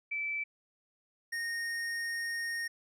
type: tone pair in turn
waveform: sine / square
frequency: 2318 / 1851.3 Hz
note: D7 / A#6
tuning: -23 / -12 cents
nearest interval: major third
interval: 389 cents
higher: first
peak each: -32 / -34 dBFS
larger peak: first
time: 0.11-0.44 / 1.32-2.68 s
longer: second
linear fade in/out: 10 ms
effects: low-pass 12000 Hz 12 dB/octave